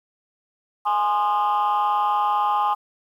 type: chord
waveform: sine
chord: Ab major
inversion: none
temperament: equal with one note detuned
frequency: 830.6 / 1046.5 / 1225.2 Hz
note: Ab5 / C6 / Eb6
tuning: 0 / 0 / -27 cents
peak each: -19 / -22 / -23 dBFS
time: 0.85-2.75 s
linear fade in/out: 20 ms
effects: tanh soft clip ceiling -14 dBFS + 9-bit